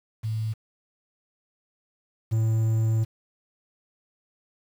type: tone pair in turn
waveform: sine / triangle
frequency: 110 / 111.41 Hz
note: A2 / A2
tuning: 0 / +22 cents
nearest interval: unison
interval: 22 cents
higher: second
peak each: -25 / -18 dBFS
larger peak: second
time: 0.23-0.54 / 2.31-3.05 s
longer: second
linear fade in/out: 20 ms
effects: 8-bit